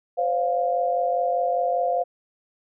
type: tone cluster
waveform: sine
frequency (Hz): 514 / 559 / 701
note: C5 / C#5 / F5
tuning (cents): -31 / +14 / +6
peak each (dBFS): -25 / -30 / -22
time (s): 0.17-2.04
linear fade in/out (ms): 20
effects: none